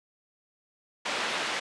white band-pass noise, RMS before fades -31 dBFS, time 1.05-1.6 s, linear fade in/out 10 ms, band 280 to 3000 Hz, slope 12 dB/octave, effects resampled to 22050 Hz

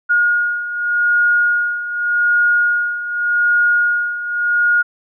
sine beating tone pair, 1433 / 1433.85 Hz, F6 / F6, +44 / +45 cents, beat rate 0.85 Hz, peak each -19 / -14 dBFS, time 0.09-4.83 s, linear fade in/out 20 ms, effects none

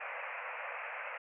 white band-pass noise, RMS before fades -42 dBFS, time 0-1.18 s, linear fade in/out 10 ms, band 490 to 2600 Hz, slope 96 dB/octave, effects none

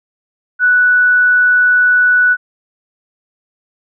sine tone, 1480 Hz, F#6, in tune, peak -7 dBFS, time 0.59-2.37 s, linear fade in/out 50 ms, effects none

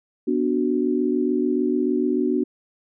sine chord, B minor, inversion none, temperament equal, 246.9 / 293.7 / 370 Hz, B3 / D4 / F#4, 0 / 0 / 0 cents, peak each -23 dBFS, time 0.27-2.44 s, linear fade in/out 10 ms, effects none

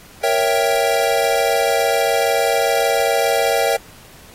square chord, A# diminished seventh, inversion none, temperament equal with one note detuned, 467.5 / 554.4 / 659.3 / 784 Hz, A#4 / C#5 / E5 / G5, +5 / 0 / 0 / 0 cents, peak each -21 dBFS, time 0.23-3.77 s, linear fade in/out 10 ms, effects pink hiss -44 dBFS RMS until 4.34 s + AAC 48 kbps

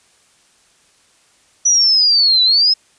sine linear two-way sweep, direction down then up, 5920 to 3927 to 5200 Hz, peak -9 dBFS, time 1.65-2.74 s, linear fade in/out 10 ms, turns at 2.43 s, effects white hiss -54 dBFS RMS until 2.98 s + resampled to 22050 Hz

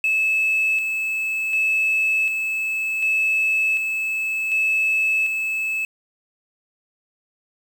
triangle tone with tremolo, 2606 Hz, E7, 20 cents flat, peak -14 dBFS, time 0.04-5.85 s, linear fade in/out 2 ms, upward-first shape square, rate 0.67 Hz, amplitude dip 45%, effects tanh soft clip ceiling -13 dBFS + 7-bit

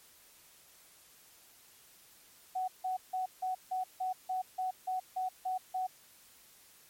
sine tone bursts, 745 Hz, F#5, 12 cents sharp, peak -31 dBFS, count 12, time 2.55-5.87 s, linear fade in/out 10 ms, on 130 ms, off 160 ms, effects white hiss -60 dBFS RMS until 6.89 s + MP3 64 kbps

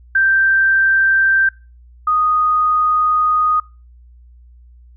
sine tone pair in turn, 1568 / 1241.3 Hz, G6 / D#6, 0 / -4 cents, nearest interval major third, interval 404 cents, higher first, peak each -10 / -12 dBFS, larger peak first, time 0.15-1.49 / 2.07-3.6 s, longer second, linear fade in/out 5 ms, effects noise-tail reverb RT60 0.3 s tail -22 dB re dry + added 60 Hz sine -41 dBFS peak until 4.96 s

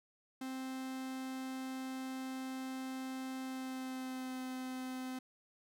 45% pulse tone with pitch glide, 261.6 to 257.4 Hz, C4 to C4, 0 to -28 cents, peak -40 dBFS, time 0.41-5.19 s, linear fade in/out 5 ms, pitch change -28 cents, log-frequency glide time 3.41-4.4 s, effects none

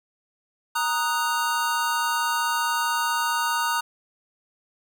square chord, D# minor, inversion second, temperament equal, 932.3 / 1244.5 / 1480 Hz, A#5 / D#6 / F#6, 0 / 0 / 0 cents, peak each -26 / -28 / -29 dBFS, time 0.75-3.81 s, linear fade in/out 10 ms, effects 9-bit

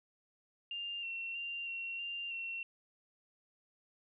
sine tone with pitch steps, 2800 / 2719 / 2780 / 2734 / 2788 / 2721 Hz, F7 / F7 / F7 / F7 / F7 / F7, +4 / -47 / -9 / -37 / -4 / -46 cents, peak -38 dBFS, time 0.71-2.63 s, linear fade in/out 2 ms, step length 320 ms, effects none

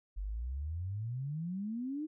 sine exponential sweep, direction up, 45.56 to 318.2 Hz, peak -35 dBFS, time 0.16-2.07 s, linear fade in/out 20 ms, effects none

